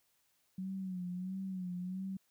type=tone with vibrato; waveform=sine; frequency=185 Hz; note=F#3; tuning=in tune; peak=-37 dBFS; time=0.58-2.17 s; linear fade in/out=5 ms; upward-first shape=sine; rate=1.5 Hz; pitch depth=65 cents each way; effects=white hiss -75 dBFS RMS until 2.3 s